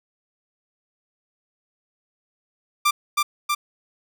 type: tone with echo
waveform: sawtooth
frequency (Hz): 1184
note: D6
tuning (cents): +14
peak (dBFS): -12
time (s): 2.85-2.91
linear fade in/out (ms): 10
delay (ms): 320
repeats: 2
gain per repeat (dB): -2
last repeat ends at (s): 3.55
effects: none